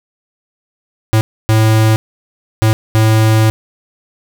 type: tone bursts at uneven times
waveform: square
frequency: 110 Hz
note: A2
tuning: in tune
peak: -8 dBFS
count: 4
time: 1.13-1.21 / 1.49-1.96 / 2.62-2.73 / 2.95-3.5 s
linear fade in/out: 0 ms
effects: 8-bit